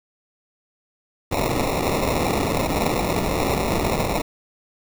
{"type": "noise with sample-and-hold", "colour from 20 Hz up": "white", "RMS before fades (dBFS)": -22, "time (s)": [1.31, 4.22], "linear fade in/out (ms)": 10, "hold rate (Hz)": 1575, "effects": []}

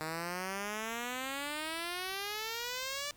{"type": "exponential sweep", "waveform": "5% pulse", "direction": "up", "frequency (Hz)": [155.3, 587.3], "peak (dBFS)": -25, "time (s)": [0.01, 3.11], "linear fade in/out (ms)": 0, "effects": ["pink hiss -62 dBFS RMS until 3.16 s"]}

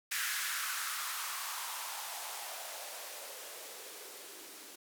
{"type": "noise with band-pass filter sweep", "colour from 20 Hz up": "violet", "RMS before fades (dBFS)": -41, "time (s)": [0.11, 4.76], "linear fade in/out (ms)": 10, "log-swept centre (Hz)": [1700, 310], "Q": 3.2, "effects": []}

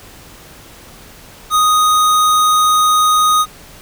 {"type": "tone", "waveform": "square", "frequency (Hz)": 1244.5, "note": "D#6", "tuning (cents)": 0, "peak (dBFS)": -10, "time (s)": [1.5, 3.46], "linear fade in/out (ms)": 50, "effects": ["pink hiss -39 dBFS RMS until 3.81 s"]}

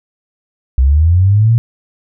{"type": "linear sweep", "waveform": "sine", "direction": "up", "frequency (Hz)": [61.74, 119.2], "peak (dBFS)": -6, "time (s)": [0.78, 1.58], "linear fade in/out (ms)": 0, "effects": []}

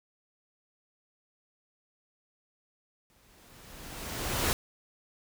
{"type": "noise with exponential growth", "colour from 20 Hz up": "pink", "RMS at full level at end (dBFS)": -26, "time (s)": [3.1, 4.53], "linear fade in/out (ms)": 0, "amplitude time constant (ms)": 310, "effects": []}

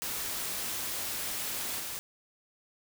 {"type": "noise with level steps", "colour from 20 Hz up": "white", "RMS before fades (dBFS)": [-35, -38], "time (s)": [0.02, 1.99], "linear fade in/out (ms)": 0, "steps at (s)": 1.79, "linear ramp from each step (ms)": 10, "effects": []}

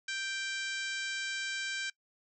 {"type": "harmonic tone", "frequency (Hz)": 784, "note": "G5", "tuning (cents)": 0, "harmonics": [2, 3, 4, 5, 6, 7, 8, 9, 10], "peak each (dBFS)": [-37, -41, -43, -45, -47, -48, -49, -50, -51], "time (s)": [0.08, 1.9], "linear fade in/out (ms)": 5, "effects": ["noise-tail reverb RT60 0.1 s tail -22 dB re dry"]}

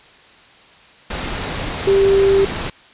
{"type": "tone in noise", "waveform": "sine", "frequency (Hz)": 392, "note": "G4", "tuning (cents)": 0, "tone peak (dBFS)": -10, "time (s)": [1.87, 2.45], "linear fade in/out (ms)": 5, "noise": "pink", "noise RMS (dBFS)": -24, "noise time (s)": [1.1, 2.7], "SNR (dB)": 11, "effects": ["white hiss -46 dBFS RMS until 2.93 s", "resampled to 8000 Hz"]}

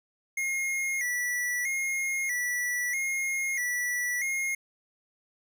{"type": "tone with vibrato", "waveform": "square", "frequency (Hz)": 2048, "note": "C7", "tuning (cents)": -38, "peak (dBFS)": -28, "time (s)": [0.37, 4.55], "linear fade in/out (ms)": 5, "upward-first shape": "square", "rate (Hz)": 0.78, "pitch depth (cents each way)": 79, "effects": []}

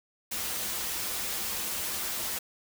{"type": "noise with comb filter", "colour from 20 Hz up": "white", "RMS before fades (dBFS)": -33, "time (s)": [0.31, 2.39], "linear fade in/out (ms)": 10, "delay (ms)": 7.1, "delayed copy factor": -0.55, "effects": []}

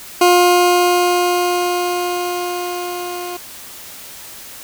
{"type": "tone with level ramp", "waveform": "20% pulse", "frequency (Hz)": 354.9, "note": "F4", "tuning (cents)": 28, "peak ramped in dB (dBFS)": [-3, -20], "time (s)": [0.21, 3.37], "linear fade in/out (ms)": 5, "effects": ["white hiss -35 dBFS RMS until 4.63 s"]}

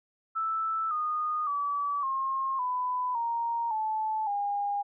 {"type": "tone with pitch steps", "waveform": "sine", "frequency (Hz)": [1318.5, 1230.2, 1147.8, 1071, 999.2, 932.3, 869.9, 811.6], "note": ["E6", "D#6", "D6", "C6", "B5", "A#5", "A5", "G#5"], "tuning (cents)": [0, -20, -40, 40, 20, 0, -20, -40], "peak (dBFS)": -27, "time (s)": [0.35, 4.83], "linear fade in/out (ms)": 20, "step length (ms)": 560, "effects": []}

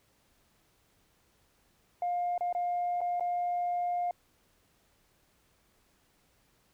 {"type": "tone with dropouts", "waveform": "sine", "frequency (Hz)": 707, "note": "F5", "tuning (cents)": 21, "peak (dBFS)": -27, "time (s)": [2.02, 4.11], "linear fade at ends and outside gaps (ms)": 2, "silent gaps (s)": [[2.379, 2.408], [2.527, 2.549], [3.007, 3.014], [3.198, 3.207]], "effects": ["tanh soft clip ceiling -25 dBFS", "pink hiss -69 dBFS RMS until 6.73 s"]}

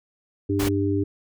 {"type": "harmonic tone", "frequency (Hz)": 99.3, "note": "G2", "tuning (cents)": 23, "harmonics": [1, 3, 4], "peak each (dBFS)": [-25, -23, -26], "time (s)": [0.49, 1.04], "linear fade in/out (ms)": 10}
{"type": "noise", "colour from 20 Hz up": "pink", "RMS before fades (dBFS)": -28, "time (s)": [0.59, 0.69], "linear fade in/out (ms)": 10}
{"effects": []}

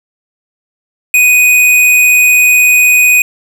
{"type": "tone", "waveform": "square", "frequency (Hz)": 2489, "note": "D#7", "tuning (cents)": 0, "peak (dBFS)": -5, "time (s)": [1.14, 3.22], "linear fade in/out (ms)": 2, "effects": []}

